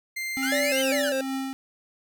40% pulse tone, 2093 Hz, C7, in tune, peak -28 dBFS, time 0.16-0.82 s, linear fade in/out 10 ms
square tone with tremolo, 267.2 Hz, C4, 36 cents sharp, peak -27 dBFS, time 0.37-1.53 s, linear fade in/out 0 ms, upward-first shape triangle, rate 2.3 Hz, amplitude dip 55%
sawtooth exponential two-way sweep, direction up then down, 1376 to 3136 to 1415 Hz, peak -25 dBFS, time 0.42-1.1 s, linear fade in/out 10 ms, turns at 0.81 s
square tone with vibrato, 554.4 Hz, C#5, in tune, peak -25 dBFS, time 0.52-1.21 s, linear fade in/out 2 ms, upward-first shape square, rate 2.5 Hz, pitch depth 73 cents each way
effects none

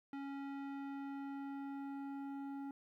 square tone with low-pass filter sweep, 277.2 Hz, C#4, in tune, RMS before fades -45 dBFS, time 0.13-2.71 s, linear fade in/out 2 ms, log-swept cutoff 2100 to 1000 Hz, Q 0.85, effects 13-bit

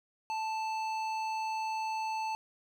sine tone with hard clipping, 880 Hz, A5, in tune, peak -34 dBFS, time 0.3-2.35 s, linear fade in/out 0 ms, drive 12 dB, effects none

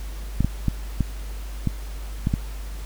clicks, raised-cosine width 5 ms, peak -8 dBFS, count 7, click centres 0.406 / 0.446 / 0.683 / 1.007 / 1.673 / 2.271 / 2.339 s, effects added 50 Hz sine -30 dBFS peak until 2.85 s + pink hiss -44 dBFS RMS until 2.85 s

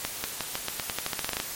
accelerating click train, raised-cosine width 0.2 ms, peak -10 dBFS, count 16, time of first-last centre 0.05-1.401 s, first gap 190 ms, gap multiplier 0.88, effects white hiss -36 dBFS RMS until 1.55 s + MP3 64 kbps

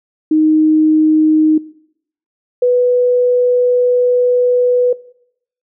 sine tone pair in turn, 311.1 / 493.8 Hz, D#4 / B4, 0 / 0 cents, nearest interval minor sixth, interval 800 cents, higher second, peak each -8 dBFS, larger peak neither, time 0.31-1.58 / 2.62-4.93 s, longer second, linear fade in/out 5 ms, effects noise-tail reverb RT60 0.7 s tail -20 dB re dry

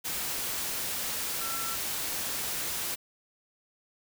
sine tone in noise, 1347 Hz, E6, 37 cents sharp, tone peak -38 dBFS, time 1.4-1.76 s, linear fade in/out 20 ms, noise white, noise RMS -33 dBFS, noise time 0.04-2.96 s, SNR -8 dB, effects none

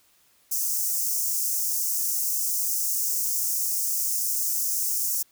white high-pass noise, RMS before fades -26 dBFS, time 0.51-5.23 s, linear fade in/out 10 ms, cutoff 5500 Hz, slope 48 dB/octave, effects white hiss -62 dBFS RMS until 5.31 s

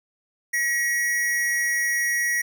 square tone pair together, 1912.4 / 2196 Hz, A#6 / C#7, +44 / -17 cents, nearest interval major second, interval 239 cents, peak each -22 / -33 dBFS, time 0.53-2.42 s, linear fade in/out 10 ms, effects none

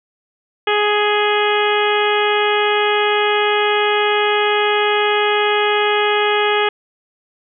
harmonic tone with a mistuned harmonic, 417.1 Hz, G#4, 7 cents sharp, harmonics 1 / 2 / 3 / 4 / 5 / 6 / 7 / 8, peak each -17 / -20 / -22 / -23 / -24 / -25 / -25 / -26 dBFS, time 0.67-6.69 s, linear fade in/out 5 ms, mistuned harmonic 8, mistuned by -16 cents, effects none

